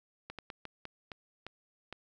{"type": "slowing click train", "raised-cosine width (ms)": 0.3, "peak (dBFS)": -26, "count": 8, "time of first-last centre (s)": [0.3, 1.927], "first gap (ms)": 87, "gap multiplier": 1.32, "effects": []}